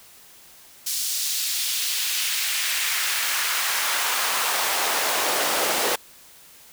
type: noise with high-pass filter sweep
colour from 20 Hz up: pink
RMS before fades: -24 dBFS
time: 0.86-5.96 s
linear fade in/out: 10 ms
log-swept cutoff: 5300 to 430 Hz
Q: 1.1
effects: white hiss -49 dBFS RMS until 6.72 s